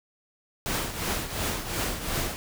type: noise with tremolo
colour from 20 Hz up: pink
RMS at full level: -27 dBFS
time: 0.66-2.36 s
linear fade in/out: 0 ms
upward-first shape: triangle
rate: 2.8 Hz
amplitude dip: 70%
effects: none

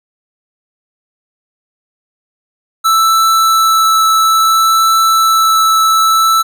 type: tone with vibrato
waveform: square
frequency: 1318.5 Hz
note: E6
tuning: in tune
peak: -8 dBFS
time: 2.84-6.43 s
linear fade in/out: 20 ms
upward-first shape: triangle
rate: 0.59 Hz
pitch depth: 8 cents each way
effects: none

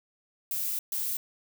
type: noise bursts at uneven times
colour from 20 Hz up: violet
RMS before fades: -31 dBFS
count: 2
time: 0.51-0.79 / 0.92-1.17 s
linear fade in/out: 2 ms
effects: none

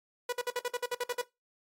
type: tone bursts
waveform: sawtooth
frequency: 489.5 Hz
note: B4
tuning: 15 cents flat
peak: -26 dBFS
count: 11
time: 0.29-1.216 s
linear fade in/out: 5 ms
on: 36 ms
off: 53 ms
effects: noise-tail reverb RT60 0.2 s tail -18 dB re dry + AAC 48 kbps

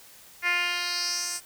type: tone with band-pass filter sweep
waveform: 10% pulse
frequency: 351.6 Hz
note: F4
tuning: 12 cents sharp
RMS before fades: -28 dBFS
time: 0.42-1.41 s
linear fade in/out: 50 ms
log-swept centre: 2100 to 8100 Hz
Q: 3.1
effects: white hiss -51 dBFS RMS until 1.45 s

